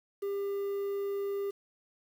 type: tone with quantisation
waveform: triangle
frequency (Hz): 399.2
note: G4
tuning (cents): +32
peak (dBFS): -29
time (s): 0.22-1.51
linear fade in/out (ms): 10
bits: 9
effects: none